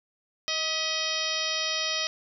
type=harmonic tone with a mistuned harmonic; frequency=630 Hz; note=D#5; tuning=21 cents sharp; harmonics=1 / 2 / 3 / 4 / 5 / 6 / 7 / 8 / 9; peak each=-37 / -38 / -36 / -35 / -33 / -35 / -37 / -33 / -35 dBFS; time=0.48-2.07 s; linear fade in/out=0 ms; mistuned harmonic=3; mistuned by=+51 cents; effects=none